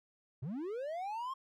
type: linear sweep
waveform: triangle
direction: up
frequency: 111.1 to 1085 Hz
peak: -35 dBFS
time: 0.42-1.34 s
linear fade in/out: 10 ms
effects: none